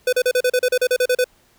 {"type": "tone bursts", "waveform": "square", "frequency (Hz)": 501, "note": "B4", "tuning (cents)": 25, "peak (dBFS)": -15, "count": 13, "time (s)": [0.07, 1.243], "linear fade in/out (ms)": 5, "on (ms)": 57, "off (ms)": 36, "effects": ["pink hiss -57 dBFS RMS until 1.58 s"]}